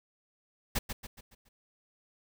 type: noise with echo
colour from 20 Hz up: pink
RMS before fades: -29 dBFS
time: 0.75-0.79 s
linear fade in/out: 10 ms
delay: 140 ms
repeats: 5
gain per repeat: -7 dB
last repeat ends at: 1.49 s
effects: none